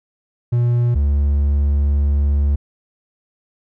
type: tone pair in turn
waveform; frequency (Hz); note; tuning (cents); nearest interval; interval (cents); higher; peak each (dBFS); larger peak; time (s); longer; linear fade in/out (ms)
triangle; 120.2 / 71.47; B2 / D2; -46 / -47; major sixth; 901; first; -11; neither; 0.52-0.95 / 0.95-2.56; second; 10
effects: none